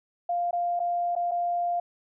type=tone with dropouts; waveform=sine; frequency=698.5 Hz; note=F5; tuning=in tune; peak=-24 dBFS; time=0.29-1.8 s; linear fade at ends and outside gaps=5 ms; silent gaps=0.51-0.529 / 0.794-0.8 / 1.153-1.162 / 1.312-1.316 s; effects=none